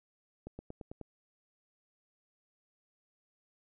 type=accelerating click train; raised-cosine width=2 ms; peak=-30 dBFS; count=6; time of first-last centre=0.47-1.013 s; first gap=120 ms; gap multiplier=0.95; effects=none